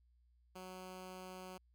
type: tone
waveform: 10% pulse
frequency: 185 Hz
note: F#3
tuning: in tune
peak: -40 dBFS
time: 0.55-1.58 s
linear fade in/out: 10 ms
effects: added 60 Hz sine -68 dBFS peak until 1.74 s